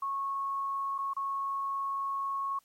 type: tone with dropouts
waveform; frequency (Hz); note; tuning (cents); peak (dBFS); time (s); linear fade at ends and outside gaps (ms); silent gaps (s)
sine; 1099; C#6; -15; -30; 0.02-2.59; 5; 0.981-0.986 / 1.135-1.165
effects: white hiss -68 dBFS RMS until 2.64 s + MP3 64 kbps